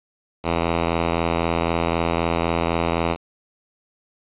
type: tone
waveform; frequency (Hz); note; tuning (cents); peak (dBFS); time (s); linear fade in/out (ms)
5% pulse; 83.9; E2; +31; -8; 0.43-3.17; 50
effects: resampled to 8000 Hz + 8-bit